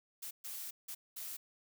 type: noise bursts at uneven times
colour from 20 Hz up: blue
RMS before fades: -44 dBFS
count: 4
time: 0.22-0.31 / 0.44-0.71 / 0.88-0.95 / 1.16-1.37 s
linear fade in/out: 10 ms
effects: none